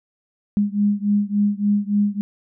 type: beating tone pair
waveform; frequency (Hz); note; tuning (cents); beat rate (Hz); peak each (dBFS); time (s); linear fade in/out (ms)
sine; 203.6 / 207.1; G#3 / G#3; -34 / -5; 3.5; -19 / -20; 0.57-2.21; 0
effects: none